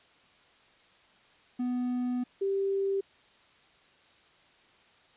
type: tone pair in turn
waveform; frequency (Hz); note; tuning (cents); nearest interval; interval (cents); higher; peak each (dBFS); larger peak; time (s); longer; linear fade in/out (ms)
triangle / sine; 247.8 / 391.9; B3 / G4; +6 / 0; minor sixth; 794; second; -26; neither; 1.59-2.24 / 2.41-3.01; first; 10
effects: white hiss -61 dBFS RMS until 5.16 s + resampled to 8000 Hz